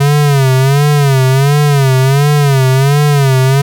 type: tone with vibrato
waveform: square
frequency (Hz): 138.7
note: C#3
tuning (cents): +1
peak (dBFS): -7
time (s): 0-3.62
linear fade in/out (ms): 10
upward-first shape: sine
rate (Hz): 1.4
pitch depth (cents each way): 110
effects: none